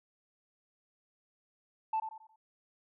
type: tone with echo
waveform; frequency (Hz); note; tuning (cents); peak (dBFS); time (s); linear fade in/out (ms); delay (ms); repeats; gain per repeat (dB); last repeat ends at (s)
sine; 880; A5; 0; -27; 1.93-2; 5; 90; 4; -9; 2.36
effects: tanh soft clip ceiling -26 dBFS